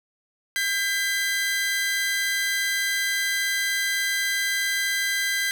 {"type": "tone pair together", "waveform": "sawtooth", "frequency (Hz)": [1596.9, 2012], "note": ["G6", "B6"], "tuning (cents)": [32, 32], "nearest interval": "major third", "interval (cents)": 400, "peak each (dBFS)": -22, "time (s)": [0.56, 5.51], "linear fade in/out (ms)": 0, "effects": ["7-bit"]}